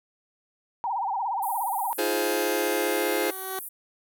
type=tone with vibrato; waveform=sine; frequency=860 Hz; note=A5; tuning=40 cents flat; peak=-25 dBFS; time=0.84-1.93 s; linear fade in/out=0 ms; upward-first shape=sine; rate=17 Hz; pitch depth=210 cents each way
type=band-pass noise; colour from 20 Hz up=white; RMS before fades=-38 dBFS; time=1.42-3.69 s; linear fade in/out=10 ms; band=9500 to 16000 Hz; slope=48 dB/octave
type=chord; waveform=sawtooth; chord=F minor seventh; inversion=third; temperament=just; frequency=314.3 / 349.2 / 419.1 / 523.8 Hz; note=Eb4 / F4 / Ab4 / C5; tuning=+18 / 0 / +16 / +2 cents; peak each=-28 / -25 / -24 / -25 dBFS; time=1.98-3.31 s; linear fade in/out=10 ms
type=tone with exponential growth; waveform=15% pulse; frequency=379.6 Hz; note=F#4; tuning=44 cents sharp; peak=-23 dBFS; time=2.62-3.59 s; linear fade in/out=1 ms; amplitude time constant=210 ms
effects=none